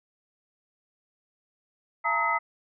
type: tone cluster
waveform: sine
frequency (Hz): 680 / 869 / 928 / 1273 / 2031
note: F5 / A5 / A#5 / D#6 / B6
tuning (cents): -46 / -22 / -8 / +39 / +48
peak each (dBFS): -35 / -34 / -28 / -27 / -28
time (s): 2.04-2.39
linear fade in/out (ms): 20
effects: none